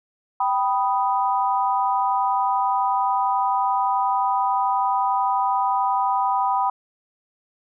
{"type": "chord", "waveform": "sine", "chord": "G augmented", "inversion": "none", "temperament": "equal with one note detuned", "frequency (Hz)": [780.8, 987.8, 1244.5], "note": ["G5", "B5", "D#6"], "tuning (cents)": [-7, 0, 0], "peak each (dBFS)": [-22, -21, -27], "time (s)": [0.4, 6.7], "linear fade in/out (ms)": 5, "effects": []}